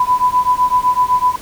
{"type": "beating tone pair", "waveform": "sine", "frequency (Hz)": [994, 1001.9], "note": ["B5", "B5"], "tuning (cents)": [11, 25], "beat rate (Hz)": 7.9, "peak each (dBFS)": -14, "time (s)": [0, 1.36], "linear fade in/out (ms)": 5, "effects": ["pink hiss -35 dBFS RMS until 1.41 s"]}